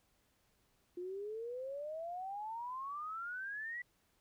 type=exponential sweep; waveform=sine; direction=up; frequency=349.2 to 1975.5 Hz; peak=-40 dBFS; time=0.97-3.82 s; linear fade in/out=5 ms; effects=pink hiss -75 dBFS RMS until 4.2 s